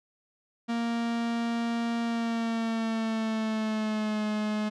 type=tone with pitch glide; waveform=45% pulse; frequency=233.1 to 212.5 Hz; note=A#3 to G#3; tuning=0 to +40 cents; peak=-27 dBFS; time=0.68-4.7 s; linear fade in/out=20 ms; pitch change=-160 cents; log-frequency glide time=2.02-4.25 s; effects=low-pass 5000 Hz 12 dB/octave